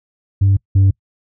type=tone pair in turn; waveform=sine; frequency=98 / 96.99 Hz; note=G2 / G2; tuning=0 / -18 cents; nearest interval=unison; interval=18 cents; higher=first; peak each=-7 / -5 dBFS; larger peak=second; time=0.41-0.57 / 0.75-0.91 s; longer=neither; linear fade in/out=10 ms; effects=noise-tail reverb RT60 0.1 s tail -25 dB re dry + tanh soft clip ceiling -7 dBFS